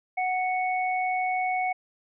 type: tone pair together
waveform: sine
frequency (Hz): 739.8 / 2217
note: F#5 / C#7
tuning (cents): 0 / 0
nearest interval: octave + perfect fifth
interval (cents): 1900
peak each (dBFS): -25 / -30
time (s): 0.17-1.73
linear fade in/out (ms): 10
effects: none

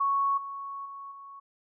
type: tone with level steps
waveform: sine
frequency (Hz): 1108.7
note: C#6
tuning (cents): 0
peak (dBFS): -23 / -35 / -39 / -43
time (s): 0-1.4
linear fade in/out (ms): 10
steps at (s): 0.37 / 0.85 / 1.11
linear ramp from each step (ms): 10
effects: none

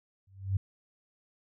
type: tone with exponential growth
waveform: sine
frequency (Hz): 96.6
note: G2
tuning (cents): -25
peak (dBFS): -22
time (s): 0.27-0.57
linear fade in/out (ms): 5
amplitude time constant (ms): 64
effects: none

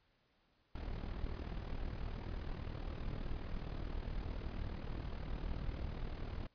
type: noise with amplitude modulation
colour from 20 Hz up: brown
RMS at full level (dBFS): -39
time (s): 0.75-6.47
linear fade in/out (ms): 5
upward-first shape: sine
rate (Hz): 39.1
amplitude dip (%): 65
effects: pink hiss -75 dBFS RMS until 6.54 s + resampled to 11025 Hz

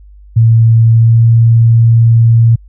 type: tone with pitch glide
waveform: sine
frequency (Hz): 113.9 to 115.22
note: A#2 to A#2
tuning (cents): -40 to -20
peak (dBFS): -3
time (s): 0.36-2.56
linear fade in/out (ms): 10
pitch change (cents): +20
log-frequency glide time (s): 0.91-1.22
effects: added 50 Hz sine -34 dBFS peak until 2.68 s

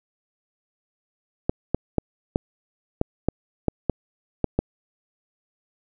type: clicks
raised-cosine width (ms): 2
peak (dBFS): -6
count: 10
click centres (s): 1.495 / 1.746 / 1.983 / 2.359 / 3.014 / 3.286 / 3.683 / 3.897 / 4.443 / 4.59
effects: none

